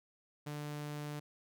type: tone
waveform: sawtooth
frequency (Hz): 148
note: D3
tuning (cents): +14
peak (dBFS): -36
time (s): 0.46-1.2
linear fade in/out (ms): 10
effects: none